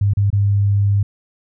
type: tone with dropouts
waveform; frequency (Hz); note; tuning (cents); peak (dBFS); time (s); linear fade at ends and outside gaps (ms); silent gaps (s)
sine; 100.8; G2; +49; -12; 0.01-1.03; 5; 0.136-0.17 / 0.303-0.328
effects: none